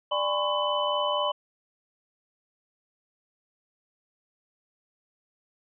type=tone cluster; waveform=sine; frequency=591 / 820 / 1009 / 1093 / 3008 Hz; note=D5 / G#5 / B5 / C#6 / F#7; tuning=+11 / -22 / +37 / -25 / +28 cents; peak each=-28 / -36 / -29 / -32 / -31 dBFS; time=0.11-1.32 s; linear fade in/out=10 ms; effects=none